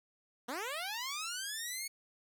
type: linear sweep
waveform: 10% pulse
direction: up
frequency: 225.3 to 2217 Hz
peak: -29 dBFS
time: 0.48-1.88 s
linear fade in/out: 10 ms
effects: none